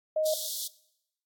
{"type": "tone", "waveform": "sine", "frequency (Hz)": 623, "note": "D#5", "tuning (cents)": 2, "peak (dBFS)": -24, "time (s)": [0.16, 0.34], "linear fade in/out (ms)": 5}
{"type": "high-pass noise", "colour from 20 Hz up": "pink", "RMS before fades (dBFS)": -35, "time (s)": [0.25, 0.68], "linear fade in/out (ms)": 10, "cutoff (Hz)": 3400, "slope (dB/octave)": 96}
{"effects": ["noise-tail reverb RT60 0.8 s tail -20 dB re dry", "AAC 64 kbps"]}